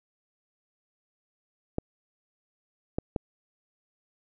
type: clicks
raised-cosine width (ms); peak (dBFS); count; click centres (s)
2; -14; 3; 1.784 / 2.985 / 3.162
effects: none